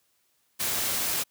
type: noise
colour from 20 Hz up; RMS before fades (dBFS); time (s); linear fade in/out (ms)
white; -28; 0.59-1.24; 20
effects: white hiss -70 dBFS RMS until 1.3 s + high-pass 60 Hz 12 dB/octave